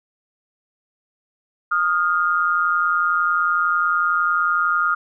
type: tone pair together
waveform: sine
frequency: 1238 / 1409 Hz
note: D#6 / F6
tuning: -9 / +15 cents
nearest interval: major second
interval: 224 cents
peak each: -19 dBFS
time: 1.71-4.95 s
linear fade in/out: 10 ms
effects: none